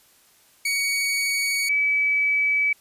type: tone pair in turn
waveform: sawtooth / sine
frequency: 2244 / 2291 Hz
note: C#7 / D7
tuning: +21 / -44 cents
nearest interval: unison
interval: 35 cents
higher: second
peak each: -18 / -18 dBFS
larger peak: neither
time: 0.65-1.69 / 1.69-2.73 s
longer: neither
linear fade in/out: 5 ms
effects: white hiss -57 dBFS RMS until 2.8 s + resampled to 32000 Hz